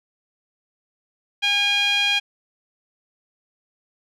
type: tone with band-pass filter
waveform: sawtooth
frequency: 813 Hz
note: G#5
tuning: 37 cents flat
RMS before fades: -20 dBFS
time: 1.42-2.2 s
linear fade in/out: 20 ms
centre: 2900 Hz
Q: 9.8
effects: none